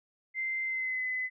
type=tone with pitch glide; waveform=sine; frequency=2081 to 2021 Hz; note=C7 to B6; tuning=-10 to +39 cents; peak=-30 dBFS; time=0.34-1.3 s; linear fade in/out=50 ms; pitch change=-51 cents; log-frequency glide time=0.64-1.04 s; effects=none